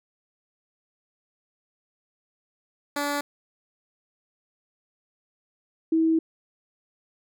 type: tone pair in turn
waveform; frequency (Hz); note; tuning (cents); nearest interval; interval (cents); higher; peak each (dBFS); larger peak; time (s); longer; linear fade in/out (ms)
10% pulse / sine; 288.1 / 323.4; D4 / E4; -33 / -33; major second; 200; second; -17 / -18; first; 2.96-3.21 / 5.92-6.19; second; 5
effects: none